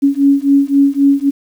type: beating tone pair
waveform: sine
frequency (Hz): 277.2 / 281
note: C#4 / C#4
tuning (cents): 0 / +24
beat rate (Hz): 3.8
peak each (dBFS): -11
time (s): 0.02-1.31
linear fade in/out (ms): 20
effects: 7-bit